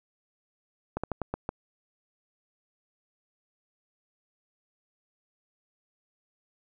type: slowing click train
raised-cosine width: 1 ms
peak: -16 dBFS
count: 6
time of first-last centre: 0.97-1.491 s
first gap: 66 ms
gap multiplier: 1.23
effects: none